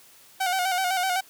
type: tone with vibrato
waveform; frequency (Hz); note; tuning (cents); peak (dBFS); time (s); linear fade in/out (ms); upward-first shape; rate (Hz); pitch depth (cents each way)
sawtooth; 742; F#5; +5; -19; 0.4-1.21; 10; square; 7.9; 53
effects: white hiss -53 dBFS RMS until 1.29 s + high-pass 80 Hz 12 dB/octave